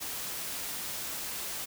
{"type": "noise", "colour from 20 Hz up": "white", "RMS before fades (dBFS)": -37, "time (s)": [0, 1.66], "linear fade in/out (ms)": 20, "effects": []}